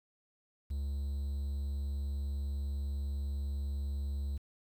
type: tone with quantisation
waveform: triangle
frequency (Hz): 70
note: C#2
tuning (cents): +18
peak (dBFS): -31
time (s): 0.7-4.38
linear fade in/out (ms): 10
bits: 10
effects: none